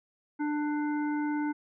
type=harmonic tone; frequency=297.1 Hz; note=D4; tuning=20 cents sharp; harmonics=1 / 3 / 5 / 7; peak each=-28 / -37 / -41 / -47 dBFS; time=0.39-1.53 s; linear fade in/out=20 ms; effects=none